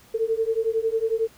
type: beating tone pair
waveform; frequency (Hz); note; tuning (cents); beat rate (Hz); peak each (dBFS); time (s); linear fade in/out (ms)
sine; 443.5 / 454.5; A4 / A#4; +14 / -44; 11; -24; 0.14-1.28; 10
effects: pink hiss -53 dBFS RMS until 1.37 s